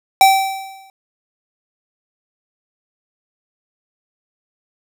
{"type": "tone with exponential decay", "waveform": "square", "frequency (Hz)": 774, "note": "G5", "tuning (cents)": -22, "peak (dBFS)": -5, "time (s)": [0.21, 0.9], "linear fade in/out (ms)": 1, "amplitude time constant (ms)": 150, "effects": []}